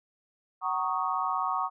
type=chord; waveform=sine; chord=D# minor seventh; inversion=first; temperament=equal with one note detuned; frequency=753.4 / 932.3 / 1108.7 / 1244.5 Hz; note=F#5 / A#5 / C#6 / D#6; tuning=+31 / 0 / 0 / 0 cents; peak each=-33 / -33 / -30 / -33 dBFS; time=0.61-1.7 s; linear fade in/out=50 ms; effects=none